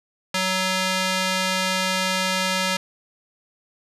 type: tone with band-pass filter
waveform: square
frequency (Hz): 187.1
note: F#3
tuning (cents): +20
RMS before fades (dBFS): -23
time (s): 0.34-2.77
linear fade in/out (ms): 5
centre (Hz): 3700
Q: 0.57
effects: resampled to 32000 Hz + 8-bit